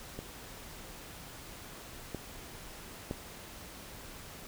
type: clicks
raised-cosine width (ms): 2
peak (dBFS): -26 / -23 / -21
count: 3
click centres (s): 0.19 / 2.147 / 3.111
effects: pink hiss -48 dBFS RMS until 4.47 s